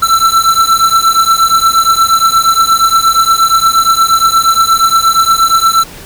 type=beating tone pair; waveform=square; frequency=1333 / 1341.5 Hz; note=E6 / E6; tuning=+19 / +30 cents; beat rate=8.5 Hz; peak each=-10 dBFS; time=0.02-5.84 s; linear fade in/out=10 ms; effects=pink hiss -31 dBFS RMS until 6.05 s